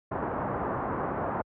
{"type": "low-pass noise", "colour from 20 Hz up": "white", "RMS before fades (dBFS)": -31, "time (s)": [0.11, 1.42], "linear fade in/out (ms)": 10, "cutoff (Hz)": 1200, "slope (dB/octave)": 24, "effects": ["high-pass 60 Hz 12 dB/octave", "low-pass 2000 Hz 12 dB/octave"]}